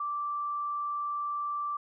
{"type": "tone", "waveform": "sine", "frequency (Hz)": 1170, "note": "D6", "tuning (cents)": -7, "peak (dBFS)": -30, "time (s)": [0, 1.77], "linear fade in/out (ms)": 5, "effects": []}